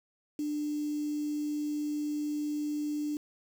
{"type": "tone with quantisation", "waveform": "sine", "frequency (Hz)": 297.4, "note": "D4", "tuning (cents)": 22, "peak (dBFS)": -30, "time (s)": [0.39, 3.17], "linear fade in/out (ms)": 2, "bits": 8, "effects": []}